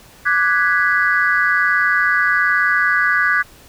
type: chord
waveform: sine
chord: G# half-diminished seventh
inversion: second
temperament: equal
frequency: 1174.7 / 1480 / 1661.2 / 1975.5 Hz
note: D6 / F#6 / G#6 / B6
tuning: 0 / 0 / 0 / 0 cents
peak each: -20 / -17 / -16 / -21 dBFS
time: 0.25-3.43 s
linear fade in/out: 20 ms
effects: tanh soft clip ceiling -3 dBFS + pink hiss -45 dBFS RMS until 3.68 s